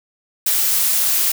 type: noise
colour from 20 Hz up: blue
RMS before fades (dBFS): -17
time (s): 0.46-1.32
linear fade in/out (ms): 5
effects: none